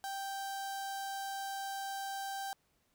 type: tone with notch filter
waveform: sawtooth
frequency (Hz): 784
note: G5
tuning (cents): 0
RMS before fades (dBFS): -40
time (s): 0.04-2.53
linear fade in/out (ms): 0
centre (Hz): 2300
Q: 1.8
effects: pink hiss -75 dBFS RMS until 2.94 s

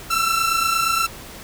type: tone pair together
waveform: sawtooth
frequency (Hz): 1326 / 1354.6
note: E6 / E6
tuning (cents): +10 / +47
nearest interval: unison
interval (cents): 37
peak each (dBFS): -17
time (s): 0.1-1.07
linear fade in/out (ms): 10
effects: pink hiss -38 dBFS RMS until 1.43 s

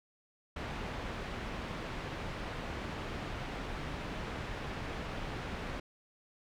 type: low-pass noise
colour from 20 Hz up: pink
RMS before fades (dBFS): -40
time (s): 0.56-5.8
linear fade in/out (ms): 5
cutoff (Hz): 2800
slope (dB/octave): 12
effects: none

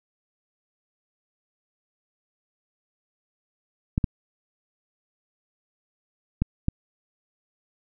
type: clicks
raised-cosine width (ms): 5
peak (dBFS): -9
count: 4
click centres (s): 3.979 / 4.042 / 6.42 / 6.684
effects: none

